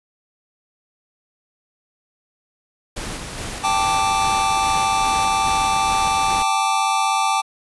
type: noise with tremolo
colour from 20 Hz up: pink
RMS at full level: -29 dBFS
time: 2.96-6.43 s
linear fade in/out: 10 ms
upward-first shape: square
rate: 2.4 Hz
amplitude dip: 25%
type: chord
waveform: square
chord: G suspended second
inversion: none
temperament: equal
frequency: 784 / 880 / 1174.7 Hz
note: G5 / A5 / D6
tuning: 0 / 0 / 0 cents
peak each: -22 dBFS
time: 3.63-7.42 s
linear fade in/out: 20 ms
effects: resampled to 24000 Hz